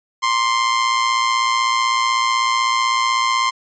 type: tone with amplitude modulation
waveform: sawtooth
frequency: 1049 Hz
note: C6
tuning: 4 cents sharp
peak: -9 dBFS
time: 0.22-3.51 s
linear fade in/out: 20 ms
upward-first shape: sine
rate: 116 Hz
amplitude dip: 55%
effects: resampled to 16000 Hz